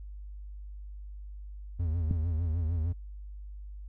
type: tone with vibrato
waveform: triangle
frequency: 82.41 Hz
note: E2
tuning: in tune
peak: -25 dBFS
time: 1.79-2.93 s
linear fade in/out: 10 ms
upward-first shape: sine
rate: 6.6 Hz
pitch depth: 110 cents each way
type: click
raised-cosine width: 5 ms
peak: -17 dBFS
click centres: 2.111 s
effects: added 50 Hz sine -40 dBFS peak until 3.88 s